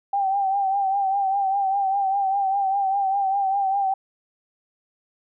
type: tone with vibrato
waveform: sine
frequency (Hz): 784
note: G5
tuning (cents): 0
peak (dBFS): -19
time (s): 0.13-3.94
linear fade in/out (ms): 5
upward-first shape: triangle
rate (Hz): 5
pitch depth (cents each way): 60
effects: none